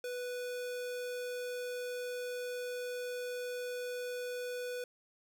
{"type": "tone", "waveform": "square", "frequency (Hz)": 493.9, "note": "B4", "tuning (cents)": 0, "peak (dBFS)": -38, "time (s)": [0.04, 4.84], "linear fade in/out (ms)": 2, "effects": ["11-bit"]}